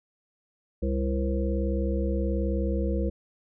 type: harmonic tone with a mistuned harmonic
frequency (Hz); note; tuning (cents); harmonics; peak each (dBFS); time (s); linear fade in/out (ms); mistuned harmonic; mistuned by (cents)
66.7; C2; +34; 1 / 3 / 5 / 7 / 8; -26 / -31 / -33 / -34 / -35; 0.82-3.1; 10; 7; +29
effects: none